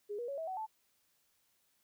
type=tone with pitch steps; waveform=sine; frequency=412.6 / 479.5 / 557.2 / 647.4 / 752.4 / 874.3 Hz; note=G#4 / A#4 / C#5 / E5 / F#5 / A5; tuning=-11 / +49 / +9 / -31 / +29 / -11 cents; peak=-37 dBFS; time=0.09-0.666 s; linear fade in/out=20 ms; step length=96 ms; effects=white hiss -75 dBFS RMS until 1.83 s